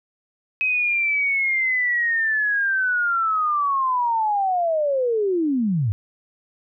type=linear sweep; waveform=sine; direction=down; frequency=2545 to 93 Hz; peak=-18 dBFS; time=0.61-5.92 s; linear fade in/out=0 ms; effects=none